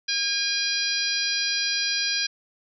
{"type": "harmonic tone", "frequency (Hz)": 812, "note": "G#5", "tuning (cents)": -39, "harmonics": [2, 3, 4, 5, 6, 7], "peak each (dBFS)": [-31, -31, -32, -29, -27, -32], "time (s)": [0.08, 2.27], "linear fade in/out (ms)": 10, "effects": []}